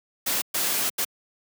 white noise bursts at uneven times, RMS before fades -25 dBFS, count 3, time 0.26-0.42 / 0.54-0.9 / 0.98-1.05 s, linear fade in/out 10 ms, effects high-pass 150 Hz 12 dB/octave

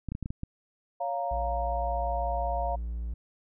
clicks, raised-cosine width 5 ms, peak -21 dBFS, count 7, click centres 0.087 / 0.12 / 0.151 / 0.227 / 0.259 / 0.305 / 0.434 s
sine chord, Bb minor, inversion first, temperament just, 559.4 / 699.2 / 932.3 Hz, Db5 / F5 / Bb5, +16 / +2 / 0 cents, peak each -35 / -30 / -35 dBFS, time 1-2.76 s, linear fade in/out 10 ms
triangle tone, 58 Hz, A#1, 8 cents flat, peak -29 dBFS, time 1.31-3.14 s, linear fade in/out 5 ms
effects none

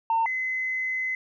sine tone pair in turn, 907 / 2040 Hz, A#5 / C7, -48 / -44 cents, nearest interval octave + major second, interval 1404 cents, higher second, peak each -19 / -25 dBFS, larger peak first, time 0.1-0.26 / 0.26-1.15 s, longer second, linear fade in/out 2 ms, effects tanh soft clip ceiling -17 dBFS

